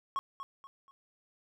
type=tone with echo; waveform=triangle; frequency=1096 Hz; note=C#6; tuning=20 cents flat; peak=-28 dBFS; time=0.16-0.19 s; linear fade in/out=0 ms; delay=240 ms; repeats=3; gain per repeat=-9 dB; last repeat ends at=0.91 s; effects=none